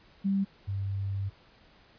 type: tone pair in turn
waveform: sine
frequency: 196 / 98.28 Hz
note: G3 / G2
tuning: 0 / +5 cents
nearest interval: octave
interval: 1195 cents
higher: first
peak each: -24 / -29 dBFS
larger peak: first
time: 0.24-0.45 / 0.67-1.3 s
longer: second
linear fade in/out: 20 ms
effects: pink hiss -59 dBFS RMS until 1.98 s + resampled to 11025 Hz